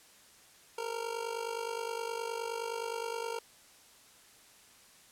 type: tone with amplitude modulation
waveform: 25% pulse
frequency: 461.9 Hz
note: A#4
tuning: 16 cents flat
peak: -28 dBFS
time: 0.78-3.39 s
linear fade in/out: 5 ms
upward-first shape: sine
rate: 49.6 Hz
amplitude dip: 75%
effects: white hiss -59 dBFS RMS until 5.11 s + low-pass 11000 Hz 12 dB/octave